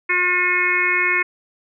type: harmonic tone with a mistuned harmonic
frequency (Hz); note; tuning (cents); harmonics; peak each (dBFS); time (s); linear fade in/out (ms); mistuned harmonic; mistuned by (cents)
358.2; F4; +44; 1 / 3 / 4 / 5 / 6 / 7; -28 / -26 / -27 / -22 / -18 / -25; 0.09-1.23; 10; 6; +16
effects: none